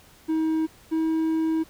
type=tone pair in turn; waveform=triangle; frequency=317.9 / 320.7 Hz; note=D#4 / E4; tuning=+37 / -48 cents; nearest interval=unison; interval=15 cents; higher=second; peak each=-19 dBFS; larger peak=neither; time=0.28-0.67 / 0.91-1.64 s; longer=second; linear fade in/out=20 ms; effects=pink hiss -53 dBFS RMS until 1.69 s